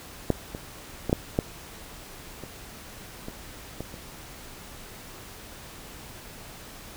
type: clicks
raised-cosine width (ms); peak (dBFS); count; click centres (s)
2; -7 / -20 / -13 / -6 / -8 / -24 / -22 / -19 / -29; 9; 0.303 / 0.549 / 1.096 / 1.129 / 1.389 / 2.437 / 3.284 / 3.806 / 3.941
effects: pink hiss -44 dBFS RMS until 6.96 s